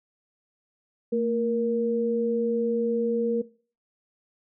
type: tone pair together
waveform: sine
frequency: 227.1 / 470 Hz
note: A#3 / A#4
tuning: -45 / +14 cents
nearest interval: octave + minor second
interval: 1259 cents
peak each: -26 / -23 dBFS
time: 1.12-3.42 s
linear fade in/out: 10 ms
effects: noise-tail reverb RT60 0.4 s tail -20 dB re dry

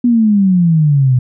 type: exponential sweep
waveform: sine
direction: down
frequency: 246.9 to 123.2 Hz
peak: -7 dBFS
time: 0.04-1.19 s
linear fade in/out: 5 ms
effects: none

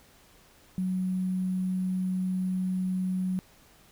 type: tone with sample-and-hold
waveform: sine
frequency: 185.2 Hz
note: F#3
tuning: 2 cents sharp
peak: -26 dBFS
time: 0.78-3.39 s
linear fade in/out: 0 ms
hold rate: 11025 Hz
effects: pink hiss -58 dBFS RMS until 3.91 s

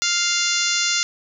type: harmonic tone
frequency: 698.5 Hz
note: F5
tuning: in tune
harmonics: 2 / 3 / 4 / 5 / 6 / 7 / 8 / 9 / 10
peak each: -27 / -27 / -27 / -27 / -27 / -27 / -27 / -27 / -27 dBFS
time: 0.02-1.03 s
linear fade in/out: 0 ms
effects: none

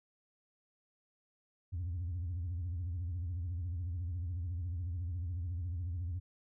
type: tone with vibrato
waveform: sine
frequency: 87.31 Hz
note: F2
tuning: in tune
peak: -33 dBFS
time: 1.72-6.2 s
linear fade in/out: 20 ms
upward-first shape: sine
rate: 14 Hz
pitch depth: 140 cents each way
effects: tanh soft clip ceiling -33 dBFS

